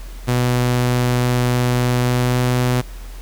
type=tone with pitch glide; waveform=sawtooth; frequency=123.47 to 124.54 Hz; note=B2 to B2; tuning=0 to +15 cents; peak=-11 dBFS; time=0.27-2.82 s; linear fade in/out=20 ms; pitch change=+15 cents; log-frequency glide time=2-2.38 s; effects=added 42 Hz sine -30 dBFS peak until 3.21 s + pink hiss -43 dBFS RMS until 3.21 s